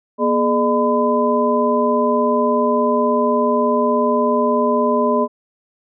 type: tone cluster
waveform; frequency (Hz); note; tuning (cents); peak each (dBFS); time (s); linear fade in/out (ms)
sine; 240.6 / 420.5 / 604 / 1010; B3 / G#4 / D5 / B5; -45 / +22 / +48 / +39; -19; 0.18-5.28; 50
effects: none